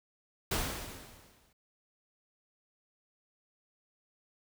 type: noise with exponential decay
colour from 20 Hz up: pink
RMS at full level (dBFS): -30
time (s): 0.51-1.53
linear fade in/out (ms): 5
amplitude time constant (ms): 220
effects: none